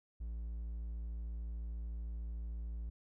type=tone; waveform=triangle; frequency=56.8 Hz; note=A#1; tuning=44 cents flat; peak=-37 dBFS; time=0.2-2.9 s; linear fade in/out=10 ms; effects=none